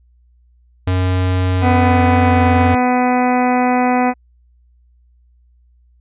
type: tone with pitch glide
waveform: square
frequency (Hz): 92 to 90.16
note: F#2 to F#2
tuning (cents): -9 to -44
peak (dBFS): -14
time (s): 0.87-2.75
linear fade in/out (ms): 5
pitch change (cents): -35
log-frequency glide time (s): 1.71-2.14
type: harmonic tone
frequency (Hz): 249.5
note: B3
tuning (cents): +18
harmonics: 1 / 2 / 3 / 4 / 5 / 6 / 7 / 8 / 9 / 10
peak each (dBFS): -15 / -21 / -16 / -23 / -28 / -29 / -34 / -27 / -33 / -30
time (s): 1.61-4.14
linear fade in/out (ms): 50
effects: added 60 Hz sine -49 dBFS peak until 6 s + resampled to 8000 Hz